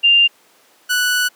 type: tone pair in turn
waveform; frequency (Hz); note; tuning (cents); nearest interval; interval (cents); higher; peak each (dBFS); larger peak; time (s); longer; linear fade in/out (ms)
sine / sawtooth; 2794 / 1480.1; F7 / F#6; 0 / 0; major seventh; 1100; first; -8 / -11; first; 0.03-0.28 / 0.89-1.29; second; 20
effects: pink hiss -52 dBFS RMS until 1.35 s + high-pass 400 Hz 12 dB/octave